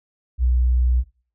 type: tone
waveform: sine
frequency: 61.74 Hz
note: B1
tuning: in tune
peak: -15 dBFS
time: 0.38-1.04 s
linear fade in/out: 50 ms
effects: noise-tail reverb RT60 0.4 s tail -18 dB re dry